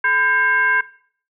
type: tone with frequency modulation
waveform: sine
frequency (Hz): 1587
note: G6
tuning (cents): +21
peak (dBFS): -14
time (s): 0.04-0.81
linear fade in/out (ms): 5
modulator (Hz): 578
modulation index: 0.8
effects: noise-tail reverb RT60 0.5 s tail -18 dB re dry